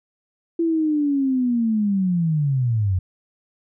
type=linear sweep; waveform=sine; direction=down; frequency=337.7 to 88 Hz; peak=-17 dBFS; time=0.59-2.99 s; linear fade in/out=5 ms; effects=none